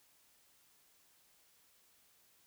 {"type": "silence", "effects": ["white hiss -69 dBFS RMS until 2.46 s"]}